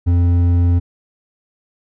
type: tone with hard clipping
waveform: triangle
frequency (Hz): 87.31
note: F2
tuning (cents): 0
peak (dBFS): -12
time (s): 0.06-0.8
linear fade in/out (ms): 20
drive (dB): 10
effects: none